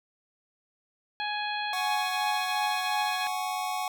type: harmonic tone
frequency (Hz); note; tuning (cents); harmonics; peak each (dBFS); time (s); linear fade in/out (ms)
835; G#5; +9; 1 / 2 / 3 / 4 / 5; -32 / -35 / -37 / -38 / -39; 1.2-3.27; 0
type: chord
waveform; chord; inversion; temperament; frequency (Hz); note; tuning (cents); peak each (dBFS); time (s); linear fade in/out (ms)
square; F# suspended second; none; equal with one note detuned; 740 / 837.8 / 1108.7; F#5 / G#5 / C#6; 0 / +15 / 0; -33 / -35 / -36; 1.73-3.88; 2
effects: none